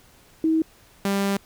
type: tone pair in turn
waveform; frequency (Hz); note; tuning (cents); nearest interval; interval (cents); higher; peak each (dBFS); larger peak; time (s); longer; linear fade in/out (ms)
sine / sawtooth; 320 / 198.12; D#4 / G3; +49 / +19; minor sixth; 830; first; -17; neither; 0.44-0.62 / 1.05-1.37; second; 2
effects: pink hiss -54 dBFS RMS until 1.45 s